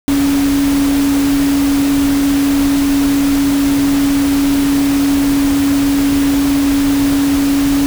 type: tone in noise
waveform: sine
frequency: 280 Hz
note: C#4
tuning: 18 cents sharp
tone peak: -10 dBFS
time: 0.08-7.86 s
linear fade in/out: 0 ms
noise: pink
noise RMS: -22 dBFS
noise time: 0.08-7.86 s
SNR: +9 dB
effects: none